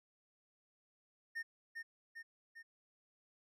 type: tone with echo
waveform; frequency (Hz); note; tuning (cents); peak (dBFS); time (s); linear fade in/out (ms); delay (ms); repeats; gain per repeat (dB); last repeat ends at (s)
triangle; 1828; A#6; -34; -37; 1.35-1.43; 20; 400; 3; -4; 2.63
effects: none